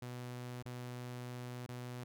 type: tone with dropouts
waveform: sawtooth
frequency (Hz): 123.47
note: B2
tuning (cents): 0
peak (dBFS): -39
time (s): 0.02-2.04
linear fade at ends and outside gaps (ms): 5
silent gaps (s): 0.625-0.656 / 1.664-1.688
effects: none